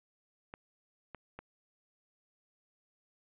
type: clicks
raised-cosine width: 0.5 ms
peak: -29 dBFS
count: 3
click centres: 0.539 / 1.147 / 1.39 s
effects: resampled to 8000 Hz